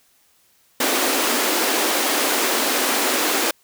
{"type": "high-pass noise", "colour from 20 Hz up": "pink", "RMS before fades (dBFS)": -20, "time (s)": [0.8, 3.51], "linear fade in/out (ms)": 5, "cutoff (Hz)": 250, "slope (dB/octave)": 48, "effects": ["white hiss -59 dBFS RMS until 3.63 s"]}